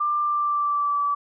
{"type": "tone with pitch glide", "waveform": "sine", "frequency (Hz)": [1188, 1152.8], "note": ["D6", "D6"], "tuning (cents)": [20, -33], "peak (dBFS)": -20, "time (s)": [0, 1.15], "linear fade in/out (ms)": 10, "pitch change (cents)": -53, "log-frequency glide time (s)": [0.21, 1.03], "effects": []}